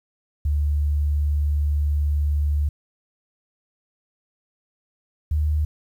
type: tone pair in turn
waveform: sine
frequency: 73.42 / 75.83 Hz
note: D2 / D#2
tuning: 0 / -44 cents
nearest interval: minor second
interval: 56 cents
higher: second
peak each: -18 dBFS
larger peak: neither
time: 0.45-2.69 / 5.31-5.65 s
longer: first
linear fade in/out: 5 ms
effects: 9-bit